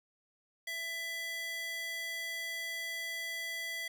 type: tone with high-pass filter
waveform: square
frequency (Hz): 665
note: E5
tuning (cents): +15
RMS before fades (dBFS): -39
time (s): 0.67-3.88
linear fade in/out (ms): 5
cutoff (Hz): 2100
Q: 2
effects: none

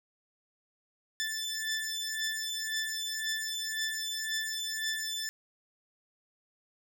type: beating tone pair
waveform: 15% pulse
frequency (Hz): 1758 / 1759.9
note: A6 / A6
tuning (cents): -2 / 0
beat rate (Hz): 1.9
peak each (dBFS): -29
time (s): 1.2-5.29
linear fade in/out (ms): 0
effects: none

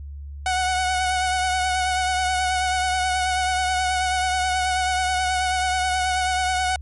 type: tone with vibrato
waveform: sawtooth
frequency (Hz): 740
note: F#5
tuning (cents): 0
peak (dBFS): -16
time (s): 0.46-6.76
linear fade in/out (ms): 2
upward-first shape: triangle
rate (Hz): 9.3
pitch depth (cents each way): 29
effects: added 71 Hz sine -32 dBFS peak until 6.81 s + MP3 48 kbps

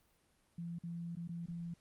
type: tone with dropouts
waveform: sine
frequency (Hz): 170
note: F3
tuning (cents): -46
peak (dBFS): -40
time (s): 0.58-1.74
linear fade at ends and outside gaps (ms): 5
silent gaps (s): 0.787-0.835 / 1.154-1.168 / 1.276-1.29 / 1.461-1.483
effects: pink hiss -73 dBFS RMS until 1.8 s + Opus 32 kbps

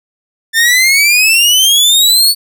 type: exponential sweep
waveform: sawtooth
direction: up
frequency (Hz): 1782 to 4500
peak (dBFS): -3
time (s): 0.53-2.35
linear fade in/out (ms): 50
effects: none

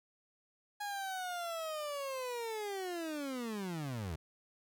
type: linear sweep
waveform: 30% pulse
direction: down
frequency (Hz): 830.6 to 73.42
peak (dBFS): -35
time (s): 0.8-4.16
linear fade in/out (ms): 10
effects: none

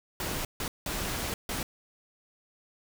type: noise bursts at uneven times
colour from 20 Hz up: pink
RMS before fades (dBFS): -33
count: 4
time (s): 0.2-0.45 / 0.6-0.68 / 0.86-1.34 / 1.49-1.63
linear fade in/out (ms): 2
effects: none

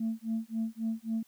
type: tone with tremolo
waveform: sine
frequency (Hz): 224.3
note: A3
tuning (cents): +34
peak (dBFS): -26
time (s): 0-1.23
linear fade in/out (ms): 5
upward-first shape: sine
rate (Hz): 3.7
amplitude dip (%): 100
effects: tanh soft clip ceiling -25 dBFS + white hiss -65 dBFS RMS until 1.27 s

